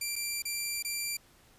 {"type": "tone with dropouts", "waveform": "10% pulse", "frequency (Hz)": 2361, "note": "D7", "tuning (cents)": 9, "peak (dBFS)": -23, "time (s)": [0.01, 1.17], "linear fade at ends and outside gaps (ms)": 5, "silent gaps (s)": [[0.157, 0.161], [0.422, 0.452], [0.826, 0.847]], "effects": ["pink hiss -61 dBFS RMS until 1.58 s", "resampled to 32000 Hz"]}